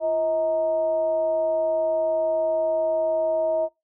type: tone with frequency modulation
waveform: sine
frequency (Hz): 637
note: D#5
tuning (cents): +41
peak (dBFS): -20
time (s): 0-3.69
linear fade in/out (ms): 50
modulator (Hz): 293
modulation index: 0.35
effects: noise-tail reverb RT60 0.2 s tail -21 dB re dry